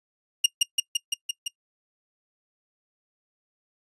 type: tone with echo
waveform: sawtooth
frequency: 2838 Hz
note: F7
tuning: 27 cents sharp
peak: -11 dBFS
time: 0.44-0.46 s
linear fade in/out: 5 ms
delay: 170 ms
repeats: 6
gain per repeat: -2 dB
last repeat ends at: 1.48 s
effects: noise-tail reverb RT60 0.1 s tail -22 dB re dry + resampled to 24000 Hz